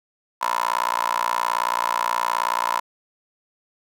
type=tone with high-pass filter; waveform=15% pulse; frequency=58.8 Hz; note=A#1; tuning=16 cents sharp; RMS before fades=-23 dBFS; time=0.41-2.8 s; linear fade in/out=10 ms; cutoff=980 Hz; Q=5.9; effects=none